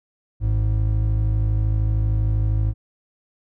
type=tone pair together; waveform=triangle; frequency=53.43 / 106.3 Hz; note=G#1 / G#2; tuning=+50 / +41 cents; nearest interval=octave; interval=1191 cents; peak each=-18 dBFS; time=0.4-2.74 s; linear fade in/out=50 ms; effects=none